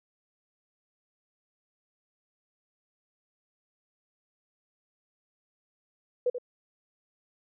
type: tone with echo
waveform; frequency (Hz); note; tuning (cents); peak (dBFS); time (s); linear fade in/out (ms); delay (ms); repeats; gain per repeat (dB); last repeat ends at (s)
sine; 493.9; B4; 0; -22; 6.26-6.3; 5; 84; 1; -9; 6.384
effects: none